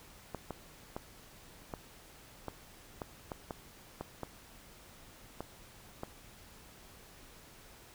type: clicks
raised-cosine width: 1 ms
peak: -24 dBFS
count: 12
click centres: 0.347 / 0.507 / 0.965 / 1.738 / 2.483 / 3.018 / 3.318 / 3.508 / 4.01 / 4.233 / 5.406 / 6.034 s
effects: pink hiss -56 dBFS RMS until 7.94 s